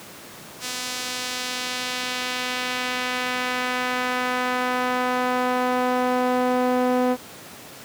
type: tone with band-pass filter sweep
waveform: sawtooth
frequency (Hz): 250.8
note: B3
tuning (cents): +27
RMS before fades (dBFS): -24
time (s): 0.6-7.17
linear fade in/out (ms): 50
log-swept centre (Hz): 6200 to 510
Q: 0.87
effects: pink hiss -41 dBFS RMS until 7.84 s + high-pass 150 Hz 12 dB/octave